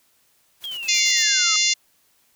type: noise with tremolo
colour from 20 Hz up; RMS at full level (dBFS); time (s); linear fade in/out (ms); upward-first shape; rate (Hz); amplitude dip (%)
white; -41; 0.6-1.31; 50; square; 8.8; 65
type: exponential sweep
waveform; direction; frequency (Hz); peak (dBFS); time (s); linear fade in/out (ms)
sine; down; 3322 to 1248; -28; 0.64-1.56; 0
type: harmonic tone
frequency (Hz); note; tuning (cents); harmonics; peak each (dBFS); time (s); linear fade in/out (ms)
698.5; F5; 0; 3 / 4 / 5 / 6 / 7 / 8 / 9 / 10; -25 / -25 / -25 / -25 / -25 / -25 / -25 / -25; 0.88-1.74; 10
effects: white hiss -62 dBFS RMS until 2.35 s